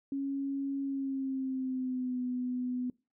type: tone with pitch glide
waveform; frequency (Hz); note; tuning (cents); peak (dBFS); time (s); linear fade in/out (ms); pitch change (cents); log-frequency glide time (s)
sine; 275.7 to 249.9; C#4 to B3; -9 to +21; -31; 0.12-2.9; 2; -170; 0.82-2.21
effects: noise-tail reverb RT60 0.3 s tail -24 dB re dry